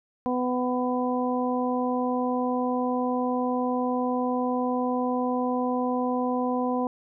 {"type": "harmonic tone", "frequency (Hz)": 250, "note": "B3", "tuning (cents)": 21, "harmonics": [1, 2, 3, 4], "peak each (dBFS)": [-26, -29, -31, -32], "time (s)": [0.26, 6.87], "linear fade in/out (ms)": 0, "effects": []}